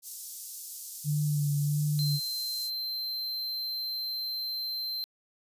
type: high-pass noise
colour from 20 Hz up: white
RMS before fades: -40 dBFS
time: 0.02-2.71 s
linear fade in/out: 50 ms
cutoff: 5100 Hz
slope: 24 dB/octave
type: tone with vibrato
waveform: sine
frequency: 146.83 Hz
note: D3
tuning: in tune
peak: -25 dBFS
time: 1.04-2.2 s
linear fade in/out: 50 ms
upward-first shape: sine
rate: 1.5 Hz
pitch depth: 28 cents each way
type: tone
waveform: square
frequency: 4113 Hz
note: C8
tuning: 30 cents flat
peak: -32 dBFS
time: 1.99-5.04 s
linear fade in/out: 0 ms
effects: resampled to 32000 Hz